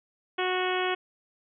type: harmonic tone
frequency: 367.6 Hz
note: F#4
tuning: 11 cents flat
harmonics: 1 / 2 / 3 / 4 / 5 / 6 / 7 / 8 / 9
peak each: -29 / -32 / -34 / -35 / -36 / -37 / -37 / -38 / -39 dBFS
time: 0.38-0.95 s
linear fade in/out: 10 ms
effects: none